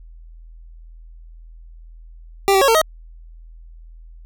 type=tone with pitch steps; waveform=25% pulse; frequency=394.3 / 385.6 / 550 / 453.1 / 631 Hz; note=G4 / G4 / C#5 / A#4 / D#5; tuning=+10 / -28 / -14 / -49 / +24 cents; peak=-8 dBFS; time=2.48-2.815 s; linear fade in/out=0 ms; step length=67 ms; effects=added 41 Hz sine -38 dBFS peak until 4.25 s